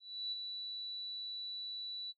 sine tone with ADSR envelope, 3951 Hz, B7, in tune, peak -35 dBFS, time 0-2.13 s, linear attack 320 ms, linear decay 23 ms, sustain -5 dB, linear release 30 ms, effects noise-tail reverb RT60 0.1 s tail -19 dB re dry

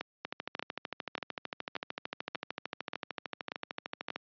two click trains, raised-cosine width 0.3 ms, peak -19 / -19 dBFS, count 53 / 8, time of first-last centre 0.25-4.16 / 0.01-4.104 s, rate 13.3 / 1.71 Hz, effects high-pass 200 Hz 12 dB/octave + resampled to 11025 Hz

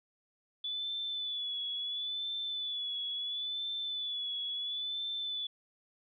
sine tone with vibrato, 3454 Hz, A7, 33 cents flat, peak -34 dBFS, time 0.64-5.47 s, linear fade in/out 5 ms, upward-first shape sine, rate 0.73 Hz, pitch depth 46 cents each way, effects none

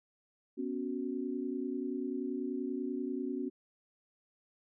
sine chord, B suspended second, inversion none, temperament equal, 246.9 / 277.2 / 370 Hz, B3 / C#4 / F#4, 0 / 0 / 0 cents, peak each -38 / -37 / -39 dBFS, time 0.57-3.5 s, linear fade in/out 20 ms, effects none

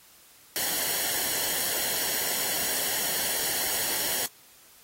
white noise with comb filter, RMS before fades -28 dBFS, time 0.56-4.26 s, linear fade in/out 0 ms, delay 0.81 ms, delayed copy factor -0.6, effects white hiss -55 dBFS RMS until 4.83 s + AAC 48 kbps

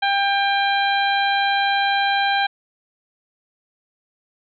harmonic tone, 796 Hz, G5, 26 cents sharp, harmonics 1 / 2 / 3 / 4 / 5, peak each -19 / -22 / -27 / -27 / -28 dBFS, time 0.02-2.47 s, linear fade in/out 10 ms, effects none

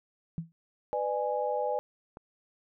sine tone with exponential decay, 164.81 Hz, E3, in tune, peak -27 dBFS, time 0.38-0.52 s, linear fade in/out 0 ms, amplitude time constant 29 ms
sine chord, G# diminished, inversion first, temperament just, 498.4 / 598 / 830.6 Hz, B4 / D5 / G#5, +16 / +31 / 0 cents, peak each -32 dBFS, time 0.93-1.79 s, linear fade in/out 0 ms
click, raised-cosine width 1 ms, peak -30 dBFS, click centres 2.171 s
effects none

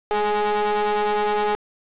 45% pulse ring-modulated tone, 207.7 Hz, G#3, in tune, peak -16 dBFS, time 0.11-1.55 s, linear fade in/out 0 ms, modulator 628 Hz, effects resampled to 8000 Hz + 7-bit

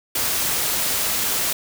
white noise, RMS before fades -22 dBFS, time 0.15-1.53 s, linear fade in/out 5 ms, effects none

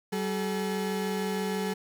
35% pulse tone pair together, 191.1 / 428.4 Hz, G3 / A4, -44 / -46 cents, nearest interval octave + major second, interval 1398 cents, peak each -29 / -30 dBFS, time 0.12-1.74 s, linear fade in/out 10 ms, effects 11-bit

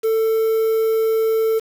triangle tone with quantisation, 444.8 Hz, A4, 19 cents sharp, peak -13 dBFS, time 0.03-1.6 s, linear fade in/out 20 ms, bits 6, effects none

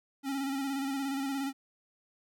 square tone with vibrato, 273.4 Hz, C#4, 24 cents flat, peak -32 dBFS, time 0.23-1.53 s, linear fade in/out 50 ms, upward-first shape square, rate 17 Hz, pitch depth 34 cents each way, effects none

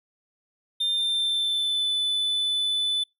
triangle tone with pitch glide, 3600 to 3498 Hz, A7 to A7, +39 to -11 cents, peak -21 dBFS, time 0.8-3.04 s, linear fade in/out 10 ms, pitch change -50 cents, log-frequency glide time 0.94-1.91 s, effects noise-tail reverb RT60 0.2 s tail -25 dB re dry

